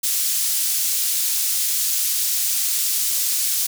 pink high-pass noise, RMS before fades -21 dBFS, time 0.03-3.67 s, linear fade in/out 10 ms, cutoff 6100 Hz, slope 12 dB/octave, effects none

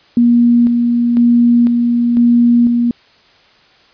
sine tone with tremolo, 238.2 Hz, A#3, 38 cents sharp, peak -6 dBFS, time 0.17-2.91 s, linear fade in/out 2 ms, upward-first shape square, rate 1 Hz, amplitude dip 35%, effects white hiss -48 dBFS RMS until 3.93 s + resampled to 11025 Hz

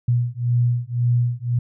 sine beating tone pair, 120 / 121.9 Hz, B2 / B2, -49 / -22 cents, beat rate 1.9 Hz, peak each -20 dBFS, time 0.08-1.59 s, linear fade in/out 5 ms, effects none

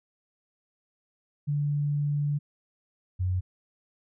sine tone pair in turn, 145.6 / 91.72 Hz, D3 / F#2, -15 / -15 cents, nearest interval minor sixth, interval 800 cents, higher first, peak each -24 dBFS, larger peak neither, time 1.47-2.39 / 3.19-3.41 s, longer first, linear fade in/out 20 ms, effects none

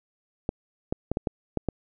clicks, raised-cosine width 2 ms, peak -12 dBFS, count 7, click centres 0.491 / 0.925 / 1.116 / 1.171 / 1.272 / 1.573 / 1.687 s, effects none

